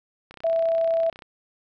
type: click train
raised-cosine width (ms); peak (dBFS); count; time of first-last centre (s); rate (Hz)
0.3; -26; 30; 0.31-1.222; 31.8
type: tone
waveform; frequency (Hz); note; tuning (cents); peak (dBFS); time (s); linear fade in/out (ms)
sine; 659.3; E5; 0; -19; 0.44-1.1; 5
effects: none